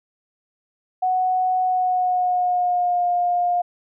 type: tone with pitch glide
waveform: sine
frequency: 740 to 708.2 Hz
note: F#5 to F5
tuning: 0 to +24 cents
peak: -17 dBFS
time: 1.02-3.62 s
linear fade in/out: 10 ms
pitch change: -76 cents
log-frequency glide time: 1.62-3.06 s
effects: none